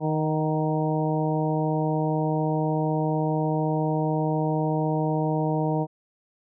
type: harmonic tone with a mistuned harmonic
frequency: 155.9 Hz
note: D#3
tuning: 4 cents sharp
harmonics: 1 / 2 / 3 / 4 / 5 / 6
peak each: -25 / -28 / -30 / -31 / -32 / -33 dBFS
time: 0-5.87 s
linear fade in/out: 50 ms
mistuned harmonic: 5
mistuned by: -30 cents
effects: none